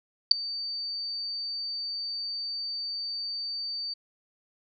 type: tone with ADSR envelope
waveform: sine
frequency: 4599 Hz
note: D8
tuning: 37 cents flat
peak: -7 dBFS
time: 0.31-3.94 s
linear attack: 5 ms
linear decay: 5 ms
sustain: -24 dB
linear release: 10 ms
effects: none